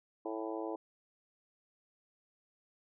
harmonic tone with a mistuned harmonic, 110 Hz, A2, in tune, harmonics 3 / 4 / 5 / 6 / 7 / 8 / 9, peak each -40 / -42 / -44 / -46 / -47 / -48 / -49 dBFS, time 0.25-0.76 s, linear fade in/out 5 ms, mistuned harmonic 8, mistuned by -38 cents, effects none

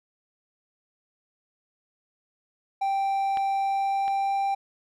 triangle tone with pitch glide, 784 to 788.5 Hz, G5 to G5, 0 to +10 cents, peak -21 dBFS, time 2.81-4.55 s, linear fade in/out 10 ms, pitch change +10 cents, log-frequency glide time 3.57-4.37 s
clicks, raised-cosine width 0.3 ms, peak -20 / -24 dBFS, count 2, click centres 3.372 / 4.08 s
effects none

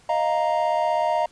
triangle chord, Eb suspended second, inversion none, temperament equal, 622.3 / 698.5 / 932.3 Hz, Eb5 / F5 / Bb5, 0 / 0 / 0 cents, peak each -22 dBFS, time 0.09-1.26 s, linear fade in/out 5 ms, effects pink hiss -55 dBFS RMS until 1.31 s + resampled to 22050 Hz

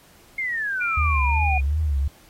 sine exponential sweep, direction down, 2160 to 734 Hz, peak -23 dBFS, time 0.38-1.58 s, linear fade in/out 5 ms
sine tone with pitch glide, 2378 to 2439 Hz, D7 to D#7, +21 to -35 cents, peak -24 dBFS, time 0.8-1.61 s, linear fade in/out 20 ms, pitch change +44 cents, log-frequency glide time 1.11-1.42 s
sine tone with vibrato, 73.42 Hz, D2, in tune, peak -19 dBFS, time 0.97-2.08 s, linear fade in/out 5 ms, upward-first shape triangle, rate 2.7 Hz, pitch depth 150 cents each way
effects pink hiss -53 dBFS RMS until 2.29 s + AAC 48 kbps

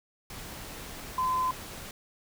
sine tone in noise, 1024 Hz, C6, 38 cents flat, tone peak -25 dBFS, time 1.18-1.51 s, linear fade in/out 2 ms, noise pink, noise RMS -42 dBFS, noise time 0.3-1.91 s, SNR +14 dB, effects none

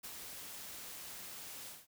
white noise with ADSR envelope, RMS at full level -45 dBFS, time 0.03-1.87 s, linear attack 16 ms, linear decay 48 ms, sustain -3 dB, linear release 190 ms, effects none

